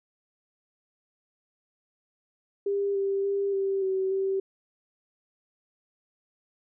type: tone with pitch steps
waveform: sine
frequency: 400.2 / 393.3 / 398 / 390 / 380.5 / 386.4 Hz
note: G4 / G4 / G4 / G4 / F#4 / G4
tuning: +36 / +6 / +26 / -9 / +48 / -25 cents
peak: -24 dBFS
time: 2.66-4.4 s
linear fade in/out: 5 ms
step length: 290 ms
effects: none